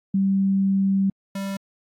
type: tone pair in turn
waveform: sine / square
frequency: 194.5 / 196.08 Hz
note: G3 / G3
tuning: -13 / +1 cents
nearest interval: unison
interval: 14 cents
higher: second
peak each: -17 / -27 dBFS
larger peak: first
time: 0.14-1.1 / 1.35-1.57 s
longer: first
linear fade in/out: 5 ms
effects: AAC 64 kbps